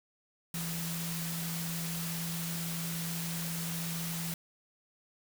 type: tone in noise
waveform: sine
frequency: 167.2 Hz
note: E3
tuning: 25 cents sharp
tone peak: -36 dBFS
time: 0.54-4.34 s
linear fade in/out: 2 ms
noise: white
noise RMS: -39 dBFS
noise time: 0.54-4.34 s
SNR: 0 dB
effects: none